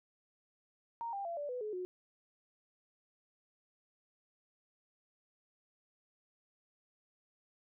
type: tone with pitch steps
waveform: sine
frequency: 929 / 794.8 / 680.1 / 581.9 / 497.8 / 425.9 / 364.4 Hz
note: A#5 / G5 / F5 / D5 / B4 / G#4 / F#4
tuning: -6 / +24 / -46 / -16 / +14 / +44 / -26 cents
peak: -37 dBFS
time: 1.01-1.85 s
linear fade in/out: 0 ms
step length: 120 ms
effects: none